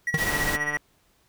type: tone with tremolo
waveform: triangle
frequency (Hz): 1924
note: B6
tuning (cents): -46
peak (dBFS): -20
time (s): 0.07-0.77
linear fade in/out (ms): 2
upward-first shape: sine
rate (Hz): 15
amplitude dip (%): 80
type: tone with exponential decay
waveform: square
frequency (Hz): 155.3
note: D#3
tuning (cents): -3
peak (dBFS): -19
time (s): 0.14-0.22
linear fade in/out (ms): 2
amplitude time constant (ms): 17
type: noise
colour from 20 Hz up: pink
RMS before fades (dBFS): -29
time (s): 0.17-0.57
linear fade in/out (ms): 20
type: click train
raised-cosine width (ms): 0.5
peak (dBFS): -18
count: 75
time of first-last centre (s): 0.27-0.77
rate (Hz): 148
effects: pink hiss -64 dBFS RMS until 1.28 s